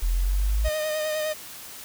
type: linear sweep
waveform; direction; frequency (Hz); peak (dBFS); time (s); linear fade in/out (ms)
sine; up; 40.76 to 54.4; -20; 0.02-0.69; 10
type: tone with vibrato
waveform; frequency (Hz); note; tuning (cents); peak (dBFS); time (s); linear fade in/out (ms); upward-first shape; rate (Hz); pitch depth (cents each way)
45% pulse; 617; D#5; -15; -25; 0.64-1.34; 20; sine; 9.8; 23
effects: white hiss -41 dBFS RMS until 1.84 s